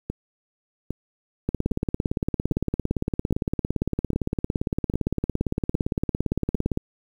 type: two click trains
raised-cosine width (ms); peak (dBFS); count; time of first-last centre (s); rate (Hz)
3; -15 / -10; 9 / 94; 0.1-6.552 / 1.49-6.774; 1.24 / 17.6
effects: 8-bit